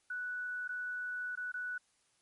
sine tone with dropouts, 1480 Hz, F#6, in tune, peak -36 dBFS, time 0.1-1.78 s, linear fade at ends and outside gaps 5 ms, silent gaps 0.678-0.69 / 1.355-1.373 / 1.519-1.54 s, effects white hiss -73 dBFS RMS until 2.21 s + MP3 48 kbps

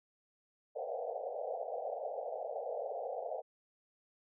pink band-pass noise, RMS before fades -40 dBFS, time 0.75-3.42 s, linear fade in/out 20 ms, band 460 to 780 Hz, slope 96 dB/octave, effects none

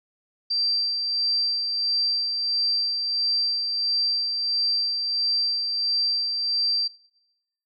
sine tone with tremolo, 4699 Hz, D8, in tune, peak -20 dBFS, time 0.5-6.88 s, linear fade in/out 10 ms, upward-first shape sine, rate 1.5 Hz, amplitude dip 40%, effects noise-tail reverb RT60 0.9 s tail -23 dB re dry

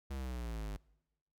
square linear sweep, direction down, 68.9 to 49 Hz, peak -39 dBFS, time 0.1-0.77 s, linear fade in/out 10 ms, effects noise-tail reverb RT60 1.0 s tail -25 dB re dry

